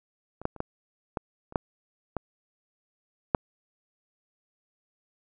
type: clicks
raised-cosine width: 1 ms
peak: -27 / -12 / -30 / -15 / -15 / -30 / -10 / -15 / -6 dBFS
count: 9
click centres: 0.416 / 0.454 / 0.563 / 0.604 / 1.172 / 1.524 / 1.558 / 2.167 / 3.348 s
effects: none